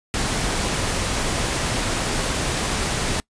pink noise, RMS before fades -23 dBFS, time 0.14-3.2 s, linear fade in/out 0 ms, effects noise-tail reverb RT60 0.1 s tail -25 dB re dry + resampled to 22050 Hz

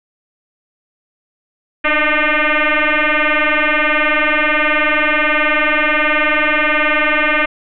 sine tone with frequency modulation, 293.7 Hz, D4, in tune, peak -11 dBFS, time 1.84-7.46 s, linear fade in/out 10 ms, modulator 303 Hz, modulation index 7.9, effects none

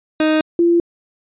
30% pulse / sine tone pair in turn, 311.1 / 342 Hz, D#4 / F4, 0 / -36 cents, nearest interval major second, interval 164 cents, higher second, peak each -10 dBFS, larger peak neither, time 0.2-0.41 / 0.59-0.8 s, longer neither, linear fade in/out 2 ms, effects resampled to 8000 Hz

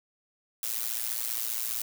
blue noise with amplitude modulation, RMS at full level -28 dBFS, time 0.63-1.82 s, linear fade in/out 2 ms, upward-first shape sine, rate 115 Hz, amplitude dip 95%, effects none

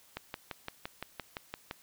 click train, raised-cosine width 0.3 ms, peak -21 dBFS, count 10, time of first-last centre 0.17-1.711 s, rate 5.84 Hz, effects white hiss -61 dBFS RMS until 1.82 s

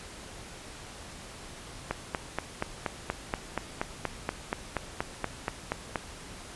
click train, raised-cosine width 0.5 ms, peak -13 dBFS, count 18, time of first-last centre 1.91-5.958 s, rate 4.2 Hz, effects pink hiss -45 dBFS RMS until 6.55 s + resampled to 24000 Hz

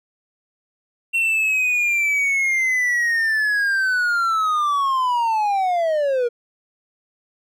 triangle linear sweep, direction down, 2730 to 466.2 Hz, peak -15 dBFS, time 1.13-6.29 s, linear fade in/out 20 ms, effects none

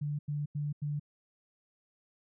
sine tone bursts, 146.83 Hz, D3, in tune, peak -31 dBFS, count 4, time 0.01-0.997 s, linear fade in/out 10 ms, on 180 ms, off 89 ms, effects none

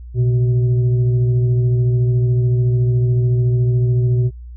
sine tone with frequency modulation, 120.6 Hz, B2, 41 cents flat, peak -12 dBFS, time 0.14-4.31 s, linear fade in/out 50 ms, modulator 255 Hz, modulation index 0.39, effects added 60 Hz sine -31 dBFS peak until 4.56 s

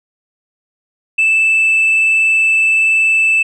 sine tone with frequency modulation, 2637 Hz, E7, in tune, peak -7 dBFS, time 1.18-3.43 s, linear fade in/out 10 ms, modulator 21.3 Hz, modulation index 0.48, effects tanh soft clip ceiling -7 dBFS

